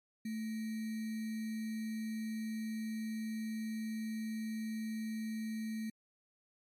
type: tone with sample-and-hold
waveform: sine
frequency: 220 Hz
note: A3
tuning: in tune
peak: -36 dBFS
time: 0.25-5.9 s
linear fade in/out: 5 ms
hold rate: 2100 Hz
effects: MP3 64 kbps